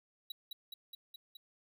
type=tone with echo; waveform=square; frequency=3904 Hz; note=B7; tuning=21 cents flat; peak=-40 dBFS; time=0.3-0.32 s; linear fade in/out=5 ms; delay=210 ms; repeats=5; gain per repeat=-2 dB; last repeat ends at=1.37 s; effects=none